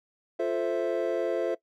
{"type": "chord", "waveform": "triangle", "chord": "F major seventh", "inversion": "none", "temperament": "equal", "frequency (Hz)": [349.2, 440, 523.3, 659.3], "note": ["F4", "A4", "C5", "E5"], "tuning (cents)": [0, 0, 0, 0], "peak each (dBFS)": -29, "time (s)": [0.39, 1.55], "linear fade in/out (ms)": 10, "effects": ["noise-tail reverb RT60 0.1 s tail -19 dB re dry"]}